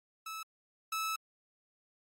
sawtooth tone pair in turn, 1305 / 1305 Hz, E6 / E6, -18 / -18 cents, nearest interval unison, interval 0 cents, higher neither, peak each -36 / -29 dBFS, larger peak second, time 0.26-0.43 / 0.92-1.16 s, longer second, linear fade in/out 5 ms, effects MP3 64 kbps

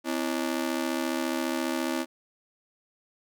sawtooth ring-modulated tone, 293.7 Hz, D4, in tune, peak -20 dBFS, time 0.04-2.06 s, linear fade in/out 50 ms, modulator 37.3 Hz, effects none

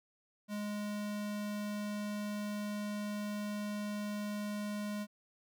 square tone, 207.7 Hz, G#3, in tune, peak -37 dBFS, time 0.48-5.07 s, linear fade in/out 50 ms, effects none

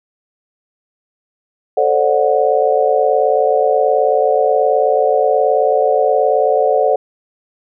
sine chord, D dominant seventh, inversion second, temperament just, 440.5 / 528.6 / 587.3 / 734.2 Hz, A4 / C5 / D5 / F#5, +2 / +18 / 0 / -14 cents, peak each -16 dBFS, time 1.77-6.96 s, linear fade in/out 5 ms, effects none

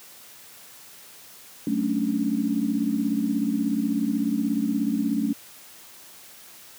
sine chord, D major seventh, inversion first, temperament equal with one note detuned, 187.58 / 220 / 277.2 / 293.7 Hz, F#3 / A3 / C#4 / D4, +24 / 0 / 0 / 0 cents, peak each -31 / -25 / -26 / -29 dBFS, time 1.67-5.33 s, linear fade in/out 2 ms, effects white hiss -47 dBFS RMS until 6.78 s + high-pass 100 Hz 12 dB/octave

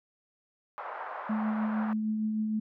white band-pass noise, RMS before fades -39 dBFS, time 0.78-1.93 s, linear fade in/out 0 ms, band 600 to 1300 Hz, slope 24 dB/octave
sine tone with tremolo, 216.2 Hz, A3, 30 cents flat, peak -26 dBFS, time 1.29-2.6 s, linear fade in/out 10 ms, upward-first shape triangle, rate 6.5 Hz, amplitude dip 30%
effects none

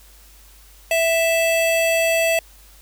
square tone pair together, 659.3 / 2637 Hz, E5 / E7, 0 / 0 cents, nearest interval 2 octaves, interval 2400 cents, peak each -18 / -22 dBFS, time 0.91-2.39 s, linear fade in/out 2 ms, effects added 50 Hz sine -47 dBFS peak until 2.81 s + white hiss -50 dBFS RMS until 2.81 s

